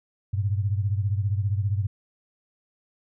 sine beating tone pair, 98 / 113 Hz, G2 / A2, 0 / +47 cents, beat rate 15 Hz, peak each -23 / -28 dBFS, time 0.33-1.87 s, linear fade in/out 10 ms, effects none

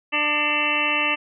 harmonic tone with a mistuned harmonic, 297.4 Hz, D4, 22 cents sharp, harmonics 1 / 2 / 3 / 4 / 6 / 7 / 8 / 9 / 10, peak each -32 / -32 / -31 / -28 / -31 / -27 / -31 / -22 / -30 dBFS, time 0.12-1.16 s, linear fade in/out 20 ms, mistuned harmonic 8, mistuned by -64 cents, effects none

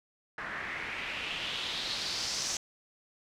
white noise with low-pass filter sweep, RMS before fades -36 dBFS, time 0.38-2.57 s, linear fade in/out 2 ms, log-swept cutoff 1600 to 6200 Hz, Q 3.2, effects none

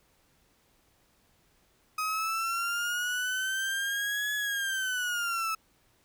35% pulse linear two-way sweep, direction up then down, 1256 to 1700 to 1298 Hz, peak -27 dBFS, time 1.98-5.55 s, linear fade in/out 5 ms, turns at 4.34 s, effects pink hiss -67 dBFS RMS until 6.04 s

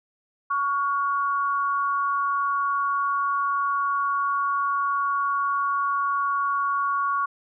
sine tone pair together, 1119.8 / 1423 Hz, C#6 / F6, +17 / +32 cents, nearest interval major third, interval 415 cents, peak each -22 / -29 dBFS, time 0.5-7.26 s, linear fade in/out 10 ms, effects none

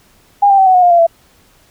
sine tone with pitch steps, 810 / 788.3 / 767.2 / 746.6 / 726.6 / 707.2 / 688.2 / 669.8 Hz, G#5 / G5 / G5 / F#5 / F#5 / F5 / F5 / E5, -43 / +9 / -37 / +15 / -32 / +22 / -26 / +27 cents, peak -5 dBFS, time 0.42-1.068 s, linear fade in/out 10 ms, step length 81 ms, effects pink hiss -50 dBFS RMS until 1.7 s

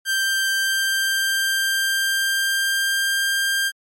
sawtooth tone with pitch glide, 1574 to 1592.3 Hz, G6 to G6, +7 to +27 cents, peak -15 dBFS, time 0.05-3.72 s, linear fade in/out 50 ms, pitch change +20 cents, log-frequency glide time 0.41-3.23 s, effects MP3 64 kbps

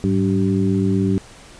harmonic tone with a mistuned harmonic, 96 Hz, G2, 36 cents flat, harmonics 1 / 2 / 3 / 4, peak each -21 / -18 / -22 / -24 dBFS, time 0.04-1.18 s, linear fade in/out 0 ms, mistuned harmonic 1, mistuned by +130 cents, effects pink hiss -43 dBFS RMS until 1.59 s + resampled to 22050 Hz

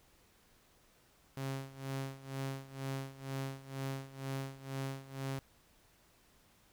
sawtooth tone with tremolo, 135.2 Hz, C#3, 43 cents flat, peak -32 dBFS, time 1.37-5.39 s, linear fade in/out 0 ms, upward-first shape sine, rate 2.1 Hz, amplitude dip 85%, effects pink hiss -67 dBFS RMS until 6.72 s

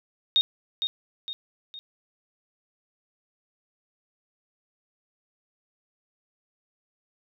sine tone with echo, 3707 Hz, A#7, 10 cents flat, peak -17 dBFS, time 0.36-0.41 s, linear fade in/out 0 ms, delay 460 ms, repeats 3, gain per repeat -7 dB, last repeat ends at 1.79 s, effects none

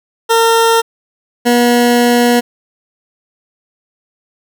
20% pulse tone pair in turn, 456.7 / 240.9 Hz, A#4 / B3, -36 / -43 cents, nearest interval major seventh, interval 1107 cents, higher first, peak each -3 dBFS, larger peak neither, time 0.29-0.82 / 1.45-2.41 s, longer second, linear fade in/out 20 ms, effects none

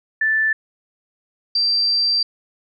sine tone pair in turn, 1760 / 4699 Hz, A6 / D8, 0 / 0 cents, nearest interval octave + perfect fourth, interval 1700 cents, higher second, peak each -15 dBFS, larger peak neither, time 0.21-0.53 / 1.55-2.23 s, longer second, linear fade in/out 5 ms, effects none

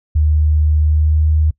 sine tone with pitch glide, 76.3 to 77.37 Hz, D#2 to D#2, -33 to -9 cents, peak -10 dBFS, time 0.15-1.51 s, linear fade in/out 10 ms, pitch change +24 cents, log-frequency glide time 0.83-1.24 s, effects noise-tail reverb RT60 0.1 s tail -22 dB re dry

